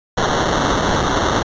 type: noise with sample-and-hold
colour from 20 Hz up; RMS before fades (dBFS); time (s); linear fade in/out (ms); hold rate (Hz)
white; -17; 0.17-1.43; 10; 2450
effects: resampled to 16000 Hz